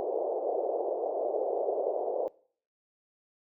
pink band-pass noise, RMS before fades -31 dBFS, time 0-2.28 s, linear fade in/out 0 ms, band 400 to 710 Hz, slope 48 dB/octave, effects noise-tail reverb RT60 0.5 s tail -22 dB re dry

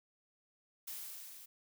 blue noise with level ramp, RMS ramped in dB -43 to -54 dBFS, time 0.87-1.46 s, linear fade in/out 10 ms, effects none

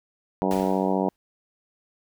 harmonic tone, 95 Hz, F#2, 46 cents sharp, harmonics 2 / 3 / 4 / 5 / 6 / 7 / 8 / 9 / 10, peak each -26 / -28 / -29 / -30 / -31 / -31 / -32 / -33 / -33 dBFS, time 0.42-1.09 s, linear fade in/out 0 ms
pink noise with exponential decay, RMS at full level -35 dBFS, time 0.51-1.16 s, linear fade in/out 0 ms, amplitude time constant 140 ms
effects none

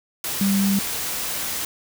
sine tone in noise, 197.2 Hz, G3, 11 cents sharp, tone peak -17 dBFS, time 0.41-0.79 s, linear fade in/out 2 ms, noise white, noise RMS -27 dBFS, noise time 0.24-1.65 s, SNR +7 dB, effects none

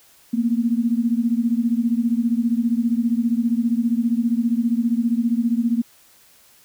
sine beating tone pair, 228.8 / 243.8 Hz, A#3 / B3, -32 / -22 cents, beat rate 15 Hz, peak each -19 / -21 dBFS, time 0.33-5.82 s, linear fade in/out 10 ms, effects white hiss -53 dBFS RMS until 6.64 s

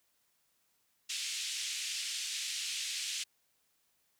pink band-pass noise, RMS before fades -38 dBFS, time 1.09-3.24 s, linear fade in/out 10 ms, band 2600 to 8400 Hz, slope 24 dB/octave, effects white hiss -75 dBFS RMS until 4.19 s

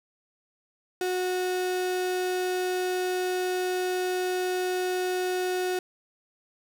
35% pulse tone, 366 Hz, F#4, 19 cents flat, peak -24 dBFS, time 1.01-5.79 s, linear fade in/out 2 ms, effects none

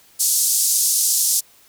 white band-pass noise, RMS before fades -18 dBFS, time 0.19-1.41 s, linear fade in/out 20 ms, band 5200 to 12000 Hz, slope 24 dB/octave, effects white hiss -52 dBFS RMS until 1.68 s

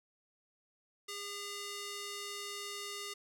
square tone with band-pass filter, 405.7 Hz, G#4, 41 cents flat, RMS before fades -43 dBFS, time 1.08-3.14 s, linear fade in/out 10 ms, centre 5500 Hz, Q 0.68, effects none

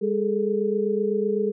sine tone cluster, 203.3 / 414.3 / 442.2 Hz, G#3 / G#4 / A4, -37 / -4 / +9 cents, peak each -27 / -24 / -25 dBFS, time 0.01-1.52 s, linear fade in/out 20 ms, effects none

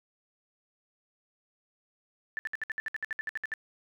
sine tone bursts, 1760 Hz, A6, in tune, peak -30 dBFS, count 15, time 2.37-3.538 s, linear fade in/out 0 ms, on 20 ms, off 62 ms, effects none

